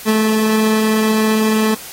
30% pulse tone with ADSR envelope, 217.7 Hz, A3, 18 cents flat, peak -7 dBFS, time 0.05-1.75 s, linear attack 46 ms, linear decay 26 ms, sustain -3 dB, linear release 10 ms, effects white hiss -33 dBFS RMS until 1.92 s + AAC 48 kbps

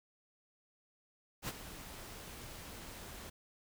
pink noise with ADSR envelope, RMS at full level -38 dBFS, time 1.42-3.3 s, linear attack 62 ms, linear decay 34 ms, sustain -11 dB, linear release 7 ms, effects none

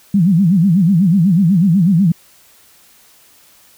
sine tone with vibrato, 180.8 Hz, F#3, 40 cents flat, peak -8 dBFS, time 0.14-2.12 s, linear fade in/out 5 ms, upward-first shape sine, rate 8.1 Hz, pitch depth 220 cents each way, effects white hiss -48 dBFS RMS until 3.77 s

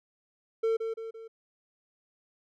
triangle tone with echo, 449.6 Hz, A4, 37 cents sharp, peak -22 dBFS, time 0.63-0.77 s, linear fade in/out 10 ms, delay 170 ms, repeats 3, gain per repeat -6 dB, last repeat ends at 1.28 s, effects none

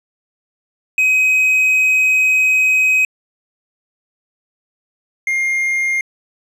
triangle tone pair in turn, 2527 / 2121 Hz, D#7 / C7, +26 / +23 cents, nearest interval minor third, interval 303 cents, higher first, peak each -9 / -13 dBFS, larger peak first, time 0.98-3.05 / 5.27-6.01 s, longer first, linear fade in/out 2 ms, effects resampled to 32000 Hz

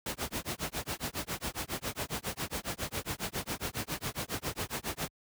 pink noise with tremolo, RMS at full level -33 dBFS, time 0.06-5.08 s, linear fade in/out 2 ms, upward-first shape sine, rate 7.3 Hz, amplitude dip 100%, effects high-pass 60 Hz 12 dB/octave

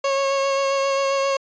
30% pulse tone with vibrato, 548 Hz, C#5, 20 cents flat, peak -16 dBFS, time 0.04-1.37 s, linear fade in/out 5 ms, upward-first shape sine, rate 7.5 Hz, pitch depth 16 cents each way, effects resampled to 16000 Hz

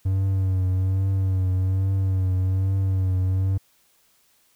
triangle tone with vibrato, 94.6 Hz, F#2, 39 cents sharp, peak -17 dBFS, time 0.05-3.58 s, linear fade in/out 10 ms, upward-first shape triangle, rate 1.2 Hz, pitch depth 43 cents each way, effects white hiss -62 dBFS RMS until 4.55 s

